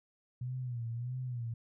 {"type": "tone with vibrato", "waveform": "sine", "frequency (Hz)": 121.7, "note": "B2", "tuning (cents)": -25, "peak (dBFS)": -35, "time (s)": [0.41, 1.54], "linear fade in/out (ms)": 5, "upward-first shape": "sine", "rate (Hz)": 1.6, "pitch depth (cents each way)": 94, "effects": []}